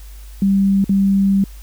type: tone with dropouts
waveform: sine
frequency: 196 Hz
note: G3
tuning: in tune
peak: -11 dBFS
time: 0.42-1.44 s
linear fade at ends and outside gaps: 2 ms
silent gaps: 0.843-0.893 s
effects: added 50 Hz sine -33 dBFS peak until 1.62 s + white hiss -47 dBFS RMS until 1.62 s